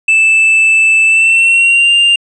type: tone with pitch glide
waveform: triangle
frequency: 2637 to 2794 Hz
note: E7 to F7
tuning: 0 to 0 cents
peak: -4 dBFS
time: 0.08-2.16 s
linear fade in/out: 5 ms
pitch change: +100 cents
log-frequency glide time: 1.06-1.93 s
effects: resampled to 22050 Hz